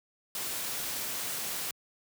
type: noise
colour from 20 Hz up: white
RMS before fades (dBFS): -35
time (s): 0.35-1.71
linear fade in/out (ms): 2
effects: high-pass 100 Hz 12 dB/octave